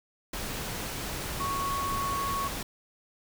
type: tone in noise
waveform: sine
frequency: 1108.7 Hz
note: C#6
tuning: in tune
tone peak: -29 dBFS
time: 1.4-2.48 s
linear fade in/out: 5 ms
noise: pink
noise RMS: -35 dBFS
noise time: 0.33-2.63 s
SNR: +3 dB
effects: none